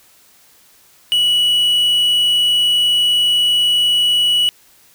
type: tone with quantisation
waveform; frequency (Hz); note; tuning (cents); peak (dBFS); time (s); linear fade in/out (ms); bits
triangle; 2937; F#7; -13; -10; 1.12-4.49; 0; 5
effects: white hiss -50 dBFS RMS until 4.94 s